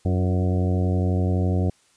harmonic tone with a mistuned harmonic, 91.8 Hz, F#2, 13 cents flat, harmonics 1 / 2 / 3 / 4 / 5 / 6 / 7 / 8, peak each -20 / -26 / -30 / -32 / -34 / -36 / -37 / -38 dBFS, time 0.05-1.7 s, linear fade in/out 5 ms, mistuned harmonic 4, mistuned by -44 cents, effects white hiss -60 dBFS RMS until 1.96 s + resampled to 22050 Hz

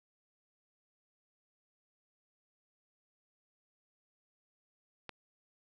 click, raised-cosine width 0.3 ms, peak -26 dBFS, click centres 5.093 s, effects none

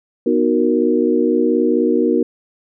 sine chord, B major seventh, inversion none, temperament equal, 246.9 / 311.1 / 370 / 466.2 Hz, B3 / D#4 / F#4 / A#4, 0 / 0 / 0 / 0 cents, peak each -18 dBFS, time 0.26-2.23 s, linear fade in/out 5 ms, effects none

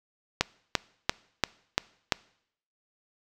click train, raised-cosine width 0.2 ms, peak -4 dBFS, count 6, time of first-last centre 0.41-2.122 s, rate 2.92 Hz, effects noise-tail reverb RT60 0.7 s tail -23 dB re dry

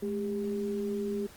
sine tone pair together, 212.5 / 401.1 Hz, G#3 / G4, +40 / +40 cents, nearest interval major seventh, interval 1100 cents, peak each -33 / -32 dBFS, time 0.02-1.27 s, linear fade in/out 10 ms, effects pink hiss -53 dBFS RMS until 1.36 s + Opus 24 kbps

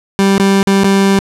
30% pulse tone with dropouts, 196 Hz, G3, in tune, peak -5 dBFS, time 0.19-1.19 s, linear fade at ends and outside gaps 0 ms, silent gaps 0.38-0.398 / 0.629-0.672 / 0.835-0.844 s, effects low-pass 10000 Hz 12 dB/octave

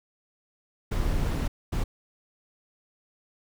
brown noise bursts at uneven times, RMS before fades -26 dBFS, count 2, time 0.91-1.48 / 1.72-1.84 s, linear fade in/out 10 ms, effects none

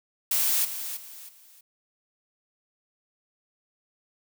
blue noise with echo, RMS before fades -24 dBFS, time 0.31-0.65 s, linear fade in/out 5 ms, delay 320 ms, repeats 3, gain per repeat -10 dB, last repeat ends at 1.61 s, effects none

